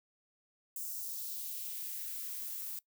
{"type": "noise with high-pass filter sweep", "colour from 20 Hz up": "violet", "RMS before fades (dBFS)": -41, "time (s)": [0.76, 2.79], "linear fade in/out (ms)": 2, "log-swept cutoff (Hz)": [7300, 690], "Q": 1.5, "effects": ["noise-tail reverb RT60 0.1 s tail -20 dB re dry"]}